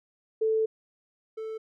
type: tone pair in turn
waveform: sine / triangle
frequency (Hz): 440.6 / 440.6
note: A4 / A4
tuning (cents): +2 / +2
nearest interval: unison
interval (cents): 0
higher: neither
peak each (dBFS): -22 / -31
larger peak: first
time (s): 0.41-0.66 / 1.37-1.58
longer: first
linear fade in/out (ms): 10
effects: none